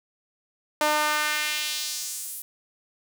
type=tone with high-pass filter sweep; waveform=sawtooth; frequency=301.5 Hz; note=D4; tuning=46 cents sharp; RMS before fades=-27 dBFS; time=0.81-2.42 s; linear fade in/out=2 ms; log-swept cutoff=680 to 12000 Hz; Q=1.4; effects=none